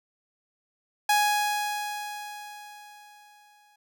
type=tone with exponential decay; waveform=sawtooth; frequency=832 Hz; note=G#5; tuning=3 cents sharp; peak=-16 dBFS; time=1.09-3.76 s; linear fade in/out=5 ms; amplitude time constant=580 ms; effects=none